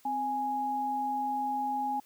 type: tone pair together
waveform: sine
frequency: 261.2 / 830.6 Hz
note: C4 / G#5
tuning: -3 / 0 cents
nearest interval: octave + minor sixth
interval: 2003 cents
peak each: -38 / -29 dBFS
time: 0.05-2 s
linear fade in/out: 5 ms
effects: white hiss -62 dBFS RMS until 2.05 s + high-pass 60 Hz 12 dB/octave